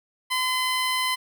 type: tone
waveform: 15% pulse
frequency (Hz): 1022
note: C6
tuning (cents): -41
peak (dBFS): -16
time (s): 0.3-1.16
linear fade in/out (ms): 20
effects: none